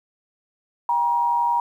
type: tone pair together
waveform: sine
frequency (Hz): 799 / 950.2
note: G5 / A#5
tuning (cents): +33 / +33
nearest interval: minor third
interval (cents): 300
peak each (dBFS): -27 / -18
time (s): 0.89-1.6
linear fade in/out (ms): 2
effects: 9-bit